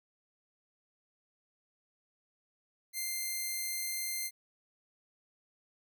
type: tone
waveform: 5% pulse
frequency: 2093 Hz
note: C7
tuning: in tune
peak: -24 dBFS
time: 2.93-4.31 s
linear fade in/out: 50 ms
effects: none